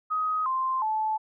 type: tone with pitch steps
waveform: sine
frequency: 1258 / 1045.7 / 869.2 Hz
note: D#6 / C6 / A5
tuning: +19 / -1 / -21 cents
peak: -24 dBFS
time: 0.1-1.18 s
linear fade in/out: 20 ms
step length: 360 ms
effects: none